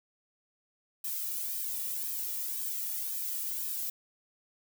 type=noise with flanger; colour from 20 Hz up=violet; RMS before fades=-35 dBFS; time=1.04-3.9 s; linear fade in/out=5 ms; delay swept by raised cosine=1.4 to 1.93 ms; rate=1.9 Hz; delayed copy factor=-0.85; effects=none